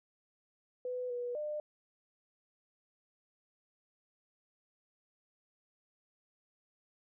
sine tone with pitch steps, 499.5 / 486.6 / 601 Hz, B4 / B4 / D5, +20 / -26 / +40 cents, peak -35 dBFS, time 0.85-1.6 s, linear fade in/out 2 ms, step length 250 ms, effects none

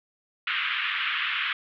white band-pass noise, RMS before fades -28 dBFS, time 0.47-1.53 s, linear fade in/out 2 ms, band 1200 to 3200 Hz, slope 48 dB/octave, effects none

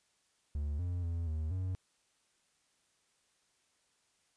triangle tone with pitch steps, 73.1 / 88.6 / 84.4 / 78.3 / 92.8 Hz, D2 / F2 / E2 / D#2 / F#2, -7 / +25 / +41 / +11 / +6 cents, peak -31 dBFS, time 0.55-1.75 s, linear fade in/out 0 ms, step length 240 ms, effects white hiss -74 dBFS RMS until 4.36 s + resampled to 22050 Hz

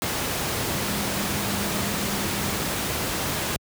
sine tone in noise, 201.7 Hz, G3, 50 cents sharp, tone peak -32 dBFS, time 0.77-2.59 s, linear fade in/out 0 ms, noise pink, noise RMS -26 dBFS, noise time 0.02-3.56 s, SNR -9 dB, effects high-pass 80 Hz 12 dB/octave

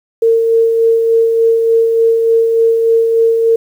sine tone with tremolo, 455.8 Hz, A#4, 39 cents flat, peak -6 dBFS, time 0.22-3.56 s, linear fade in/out 5 ms, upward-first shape sine, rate 3.4 Hz, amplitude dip 35%, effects 7-bit

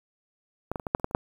clicks, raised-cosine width 1 ms, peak -15 / -17 / -24 / -17 / -6 / -29 / -11 / -30 / -7 dBFS, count 9, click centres 0.716 / 0.758 / 0.798 / 0.868 / 0.949 / 0.998 / 1.044 / 1.111 / 1.149 s, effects 8-bit

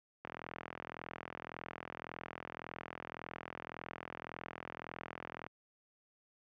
click train, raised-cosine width 0.5 ms, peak -27 dBFS, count 219, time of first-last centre 0.25-5.465 s, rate 41.8 Hz, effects high-pass 100 Hz 12 dB/octave

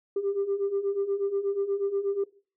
sine beating tone pair, 392 / 400.3 Hz, G4 / G4, 0 / +36 cents, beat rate 8.3 Hz, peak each -30 / -26 dBFS, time 0.16-2.24 s, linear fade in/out 5 ms, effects noise-tail reverb RT60 0.4 s tail -19 dB re dry + tanh soft clip ceiling -20 dBFS

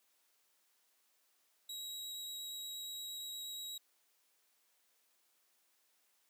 sawtooth tone with vibrato, 3846 Hz, B7, 47 cents flat, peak -40 dBFS, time 1.69-3.78 s, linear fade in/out 5 ms, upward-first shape triangle, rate 8.5 Hz, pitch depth 10 cents each way, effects white hiss -75 dBFS RMS until 6.29 s + high-pass 300 Hz 12 dB/octave

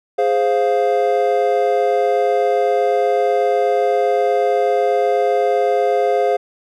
triangle chord, F minor, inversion first, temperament equal, 415.3 / 523.3 / 698.5 Hz, Ab4 / C5 / F5, 0 / 0 / 0 cents, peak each -16 dBFS, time 0.18-6.37 s, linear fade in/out 10 ms, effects none

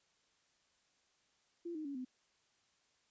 sine tone with pitch steps, 342.2 / 310.2 / 281.2 / 254.9 Hz, F4 / D#4 / C#4 / C4, -35 / -5 / +25 / -45 cents, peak -40 dBFS, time 1.65-2.05 s, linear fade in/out 10 ms, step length 100 ms, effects white hiss -75 dBFS RMS until 3.1 s + resampled to 16000 Hz

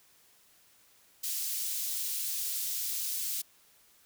white high-pass noise, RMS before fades -34 dBFS, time 1.23-3.42 s, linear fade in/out 10 ms, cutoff 4300 Hz, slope 12 dB/octave, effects white hiss -63 dBFS RMS until 4.05 s

